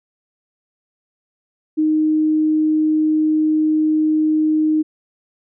sine tone, 310 Hz, D#4, 6 cents flat, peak -13 dBFS, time 1.77-4.83 s, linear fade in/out 20 ms, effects none

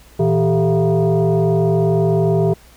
sine tone with frequency modulation, 115.3 Hz, A#2, 19 cents flat, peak -12 dBFS, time 0.19-2.54 s, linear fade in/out 10 ms, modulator 277 Hz, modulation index 1.7, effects added 60 Hz sine -47 dBFS peak until 2.76 s + pink hiss -48 dBFS RMS until 2.76 s

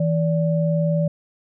sine tone pair together, 162.63 / 580 Hz, E3 / D5, -23 / -22 cents, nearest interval octave + minor seventh, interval 2201 cents, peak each -18 / -23 dBFS, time 0-1.08 s, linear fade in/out 5 ms, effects none

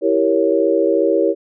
sine chord, E diminished seventh, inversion none, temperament equal, 329.6 / 392 / 466.2 / 554.4 Hz, E4 / G4 / Bb4 / Db5, 0 / 0 / 0 / 0 cents, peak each -18 dBFS, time 0.01-1.35 s, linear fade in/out 50 ms, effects none

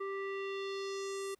square tone with low-pass filter sweep, 392 Hz, G4, in tune, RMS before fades -39 dBFS, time 0-1.35 s, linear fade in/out 10 ms, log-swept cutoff 1500 to 10000 Hz, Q 2.2, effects pink hiss -75 dBFS RMS until 1.39 s

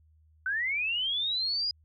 sine linear sweep, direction up, 1488 to 4946 Hz, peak -27 dBFS, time 0.46-1.71 s, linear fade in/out 2 ms, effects added 78 Hz sine -59 dBFS peak until 1.84 s

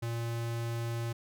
square tone, 116.54 Hz, A#2, in tune, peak -33 dBFS, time 0.02-1.13 s, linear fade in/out 10 ms, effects none

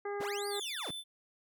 harmonic tone, 406.4 Hz, G#4, 38 cents flat, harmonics 1 / 2 / 3 / 4 / 5, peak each -36 / -42 / -46 / -48 / -50 dBFS, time 0.05-0.6 s, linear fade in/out 5 ms
25% pulse linear two-way sweep, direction up then down, 58.27 to 4873 to 58.27 Hz, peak -36 dBFS, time 0.2-0.91 s, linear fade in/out 5 ms, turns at 0.48 s
square tone, 3520 Hz, A7, in tune, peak -40 dBFS, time 0.5-1.04 s, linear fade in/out 50 ms
effects none

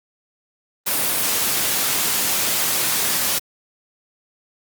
white noise, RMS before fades -20 dBFS, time 0.86-3.39 s, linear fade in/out 10 ms, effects high-pass 100 Hz 12 dB/octave + Opus 32 kbps

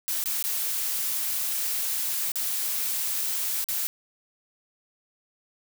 blue noise with dropouts, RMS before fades -28 dBFS, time 0.08-3.87 s, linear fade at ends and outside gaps 0 ms, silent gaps 0.24-0.258 / 0.426-0.44 / 2.318-2.357 / 3.642-3.687 s, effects none

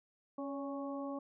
harmonic tone with a mistuned harmonic, 276.4 Hz, C#4, 5 cents flat, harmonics 1 / 2 / 3 / 4, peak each -40 / -43 / -49 / -48 dBFS, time 0.38-1.19 s, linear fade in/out 5 ms, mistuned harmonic 2, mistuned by +36 cents, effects none

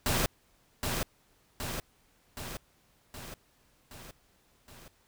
pink noise with echo, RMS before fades -28 dBFS, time 0.06-0.26 s, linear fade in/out 0 ms, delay 770 ms, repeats 6, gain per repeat -4 dB, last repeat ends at 4.88 s, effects pink hiss -67 dBFS RMS until 5.07 s

